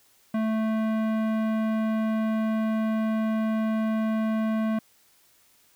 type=tone with tanh clipping; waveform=sine; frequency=220 Hz; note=A3; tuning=in tune; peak=-25 dBFS; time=0.34-4.79 s; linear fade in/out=5 ms; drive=17 dB; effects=white hiss -61 dBFS RMS until 5.75 s